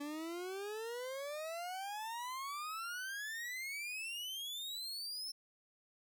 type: exponential sweep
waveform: 40% pulse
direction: up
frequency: 285.1 to 5370 Hz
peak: -40 dBFS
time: 0-5.32 s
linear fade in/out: 10 ms
effects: none